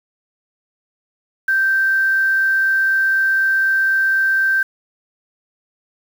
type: tone with quantisation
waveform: sine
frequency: 1564 Hz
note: G6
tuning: 4 cents flat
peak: -13 dBFS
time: 1.48-4.63 s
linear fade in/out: 5 ms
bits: 6
effects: none